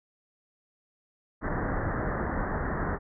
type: low-pass noise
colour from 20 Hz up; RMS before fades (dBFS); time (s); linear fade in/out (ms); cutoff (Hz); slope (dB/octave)
pink; -30; 1.41-2.99; 50; 1900; 96
effects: none